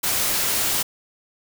white noise, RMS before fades -22 dBFS, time 0.03-0.83 s, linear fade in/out 10 ms, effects none

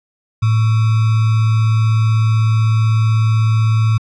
sine tone with sample-and-hold, 110.5 Hz, A2, 8 cents sharp, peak -10 dBFS, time 0.42-3.98 s, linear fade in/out 10 ms, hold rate 1225 Hz, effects low-pass 5000 Hz 12 dB/octave

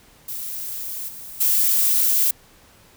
violet noise with level steps, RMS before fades -30 / -37 / -18 dBFS, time 0.28-2.31 s, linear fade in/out 5 ms, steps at 1.08 / 1.4 s, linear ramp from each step 10 ms, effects pink hiss -52 dBFS RMS until 2.96 s

